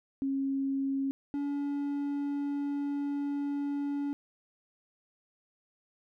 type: tone pair in turn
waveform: sine / triangle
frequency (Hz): 272.2 / 284.8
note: C#4 / C#4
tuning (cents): -31 / +47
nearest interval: minor second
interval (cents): 78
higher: second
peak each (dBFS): -28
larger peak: neither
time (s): 0.22-1.11 / 1.34-4.13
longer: second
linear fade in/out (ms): 0
effects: none